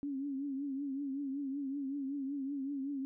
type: tone with vibrato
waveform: sine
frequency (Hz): 276.6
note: C#4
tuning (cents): -4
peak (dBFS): -35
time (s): 0.03-3.05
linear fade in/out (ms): 0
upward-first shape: triangle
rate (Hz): 5.3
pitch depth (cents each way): 91
effects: none